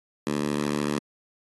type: tone with high-pass filter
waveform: 10% pulse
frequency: 73.42 Hz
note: D2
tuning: in tune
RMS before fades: -27 dBFS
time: 0.27-0.99 s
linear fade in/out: 0 ms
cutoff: 210 Hz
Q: 1.4
effects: AAC 32 kbps